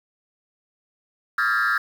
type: tone with frequency modulation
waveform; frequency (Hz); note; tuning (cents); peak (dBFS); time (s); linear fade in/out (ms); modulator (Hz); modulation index
sine; 1503; F#6; +27; -16; 1.38-1.78; 5; 114; 2.2
effects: tanh soft clip ceiling -17 dBFS + 7-bit

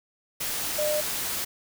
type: tone in noise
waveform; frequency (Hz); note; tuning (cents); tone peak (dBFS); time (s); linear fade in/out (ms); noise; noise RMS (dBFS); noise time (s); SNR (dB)
sine; 603; D5; +46; -24; 0.78-1.01; 10; white; -30; 0.4-1.45; +3
effects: none

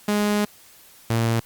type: tone pair in turn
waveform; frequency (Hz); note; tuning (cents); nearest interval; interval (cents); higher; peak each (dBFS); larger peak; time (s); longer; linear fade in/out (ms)
sawtooth; 207.7 / 114.66; G#3 / A#2; 0 / -28; minor seventh; 1028; first; -15; neither; 0.08-0.45 / 1.1-1.4; first; 5
effects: white hiss -50 dBFS RMS until 1.45 s + Opus 48 kbps

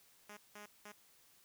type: tone bursts at uneven times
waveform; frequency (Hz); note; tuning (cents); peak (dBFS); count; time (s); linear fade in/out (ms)
5% pulse; 207.7; G#3; 0; -39; 3; 0.29-0.37 / 0.55-0.66 / 0.85-0.92; 5
effects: white hiss -67 dBFS RMS until 1.44 s

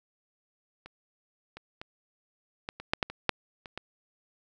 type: clicks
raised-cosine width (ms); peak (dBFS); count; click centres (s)
0.3; -29 / -27 / -24 / -18 / -25 / -8 / -10 / -23 / -6 / -26 / -20; 11; 0.86 / 1.57 / 1.815 / 2.689 / 2.8 / 2.935 / 3.028 / 3.1 / 3.293 / 3.658 / 3.776
effects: none

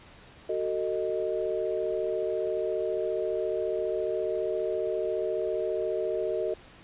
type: chord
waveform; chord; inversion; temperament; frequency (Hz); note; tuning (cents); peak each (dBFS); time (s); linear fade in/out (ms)
sine; D# diminished; first; just; 373.4 / 448 / 622.3; F#4 / A4 / D#5; +16 / +31 / 0; -31; 0.49-6.54; 5
effects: pink hiss -52 dBFS RMS until 6.83 s + resampled to 8000 Hz

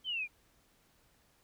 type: exponential sweep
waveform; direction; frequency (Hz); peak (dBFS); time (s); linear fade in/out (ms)
sine; down; 3170 to 2345; -33; 0.04-0.28; 50
effects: pink hiss -69 dBFS RMS until 1.43 s

